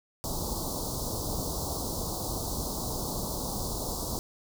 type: band-stop noise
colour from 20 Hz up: pink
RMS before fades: -33 dBFS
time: 0.24-4.19 s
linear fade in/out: 0 ms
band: 1100 to 4100 Hz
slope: 48 dB/octave
effects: none